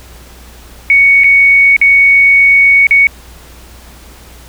sine tone with dropouts, 2228 Hz, C#7, 8 cents sharp, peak -3 dBFS, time 0.9-3.07 s, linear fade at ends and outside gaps 1 ms, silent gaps 1.236-1.242 / 1.765-1.814 / 2.869-2.909 s, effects added 60 Hz sine -35 dBFS peak until 4.48 s + pink hiss -38 dBFS RMS until 4.48 s

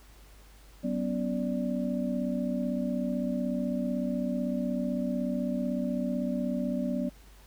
sine tone cluster, 188.8 / 246.5 / 282.5 / 586 Hz, F#3 / B3 / C#4 / D5, +35 / -3 / +33 / -4 cents, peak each -33 / -30 / -37 / -36 dBFS, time 0.83-7.1 s, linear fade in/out 20 ms, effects added 50 Hz sine -52 dBFS peak until 7.46 s + pink hiss -58 dBFS RMS until 7.46 s

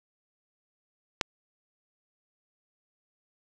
click, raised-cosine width 0.2 ms, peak -7 dBFS, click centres 1.212 s, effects none

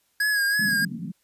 square tone with vibrato, 1656 Hz, G#6, 5 cents flat, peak -21 dBFS, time 0.2-0.85 s, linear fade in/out 5 ms, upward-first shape sine, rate 3 Hz, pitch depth 47 cents each way
white band-pass noise, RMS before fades -32 dBFS, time 0.59-1.12 s, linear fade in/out 5 ms, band 150 to 240 Hz, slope 48 dB/octave
effects white hiss -68 dBFS RMS until 1.23 s + resampled to 32000 Hz

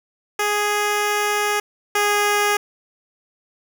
10% pulse tone pair in turn, 415.3 / 412.7 Hz, G#4 / G#4, 0 / -11 cents, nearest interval unison, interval 11 cents, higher first, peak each -10 / -8 dBFS, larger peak second, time 0.39-1.6 / 1.95-2.57 s, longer first, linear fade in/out 5 ms, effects none

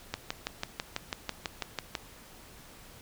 click train, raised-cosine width 0.2 ms, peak -14 dBFS, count 12, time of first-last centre 0.14-1.952 s, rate 6.07 Hz, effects pink hiss -52 dBFS RMS until 3.01 s

